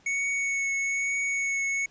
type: tone with vibrato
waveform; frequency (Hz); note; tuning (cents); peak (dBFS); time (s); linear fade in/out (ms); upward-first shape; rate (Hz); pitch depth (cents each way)
square; 2217; C#7; 0; -26; 0.06-1.86; 5; triangle; 1.1; 15
effects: pink hiss -60 dBFS RMS until 1.9 s + resampled to 16000 Hz